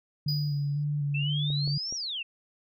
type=tone with vibrato; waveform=sine; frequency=145.2 Hz; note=D3; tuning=19 cents flat; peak=-26 dBFS; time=0.26-1.78 s; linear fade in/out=5 ms; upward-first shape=square; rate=2 Hz; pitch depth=21 cents each way
type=tone with exponential decay; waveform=triangle; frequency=4927 Hz; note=D#8; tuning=18 cents flat; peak=-27 dBFS; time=0.28-0.84 s; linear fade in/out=5 ms; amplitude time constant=120 ms
type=exponential two-way sweep; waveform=sine; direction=up then down; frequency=2600 to 5800 to 2600 Hz; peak=-31 dBFS; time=1.14-2.23 s; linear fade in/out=10 ms; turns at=1.95 s
type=clicks; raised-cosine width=2 ms; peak=-30 dBFS; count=3; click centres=1.503 / 1.676 / 1.925 s
effects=none